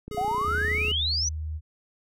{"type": "click train", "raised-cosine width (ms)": 3, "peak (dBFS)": -25, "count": 26, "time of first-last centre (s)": [0.08, 0.916], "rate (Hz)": 29.9}
{"type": "tone with pitch glide", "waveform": "square", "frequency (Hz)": [419.8, 423.9], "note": ["G#4", "G#4"], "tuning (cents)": [19, 35], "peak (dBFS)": -34, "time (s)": [0.11, 0.92], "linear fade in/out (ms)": 10, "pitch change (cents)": 16, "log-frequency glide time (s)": [0.56, 0.8]}
{"type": "exponential sweep", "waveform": "sine", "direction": "up", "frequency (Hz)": [690, 6100], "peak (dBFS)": -24, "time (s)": [0.17, 1.29], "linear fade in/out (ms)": 5}
{"type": "tone", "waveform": "sine", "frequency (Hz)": 77.78, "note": "D#2", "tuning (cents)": 0, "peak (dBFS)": -29, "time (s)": [0.44, 1.61], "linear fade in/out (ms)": 50}
{"effects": []}